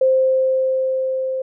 sine tone with level ramp, 523.3 Hz, C5, in tune, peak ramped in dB -11 to -20 dBFS, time 0.01-1.42 s, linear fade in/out 5 ms, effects none

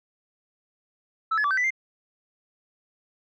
sine tone with pitch steps, 1314 / 1708 / 1156 / 1542 / 1985 / 2095 Hz, E6 / G#6 / D6 / G6 / B6 / C7, -6 / +48 / -28 / -29 / +8 / +2 cents, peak -19 dBFS, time 1.31-1.706 s, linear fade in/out 10 ms, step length 66 ms, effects tanh soft clip ceiling -19 dBFS

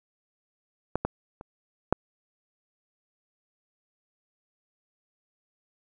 clicks, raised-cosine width 1 ms, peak -11 / -12 / -27 / -6 dBFS, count 4, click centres 0.956 / 1.05 / 1.411 / 1.926 s, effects none

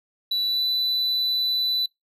triangle tone with pitch glide, 3951 to 3985 Hz, B7 to B7, 0 to +15 cents, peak -20 dBFS, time 0.31-1.86 s, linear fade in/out 5 ms, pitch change +15 cents, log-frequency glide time 0.45-0.65 s, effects noise-tail reverb RT60 0.2 s tail -26 dB re dry

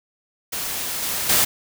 white noise with level steps, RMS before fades -27 / -25 / -17 dBFS, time 0.52-1.45 s, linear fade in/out 10 ms, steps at 1.02 / 1.29 s, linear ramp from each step 5 ms, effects none

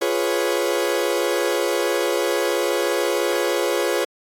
40% pulse chord, C# dominant seventh, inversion first, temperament equal, 349.2 / 415.3 / 493.9 / 554.4 Hz, E#4 / G#4 / B4 / C#5, 0 / 0 / 0 / 0 cents, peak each -24 dBFS, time 0.01-4.05 s, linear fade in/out 10 ms, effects AAC 48 kbps

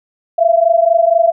sine tone pair together, 659.3 / 683.5 Hz, E5 / F5, 0 / -37 cents, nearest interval minor second, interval 63 cents, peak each -11 dBFS, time 0.38-1.32 s, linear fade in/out 10 ms, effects none

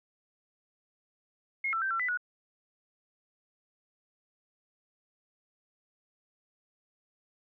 sine tone with pitch steps, 2155 / 1336 / 1559 / 1349 / 1994 / 1463 Hz, C#7 / E6 / G6 / E6 / B6 / F#6, -49 / +23 / -10 / +40 / +16 / -20 cents, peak -28 dBFS, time 1.64-2.174 s, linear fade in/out 5 ms, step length 89 ms, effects none

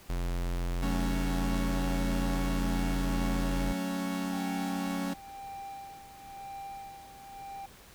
square tone, 43.65 Hz, F1, in tune, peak -30 dBFS, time 0.09-3.73 s, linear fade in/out 10 ms
45% pulse chord, F# minor, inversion none, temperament equal, 185 / 220 / 277.2 Hz, F#3 / A3 / C#4, 0 / 0 / 0 cents, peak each -35 / -39 / -34 dBFS, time 0.82-5.14 s, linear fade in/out 10 ms
triangle tone with tremolo, 790 Hz, G5, 13 cents sharp, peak -37 dBFS, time 4.32-7.66 s, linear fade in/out 5 ms, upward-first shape sine, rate 0.98 Hz, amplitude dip 70%
effects pink hiss -54 dBFS RMS until 7.94 s

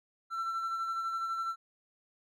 triangle tone with tremolo, 1344 Hz, E6, 33 cents sharp, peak -28 dBFS, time 0.3-1.56 s, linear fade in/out 50 ms, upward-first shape sine, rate 12 Hz, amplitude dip 40%, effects tanh soft clip ceiling -24 dBFS

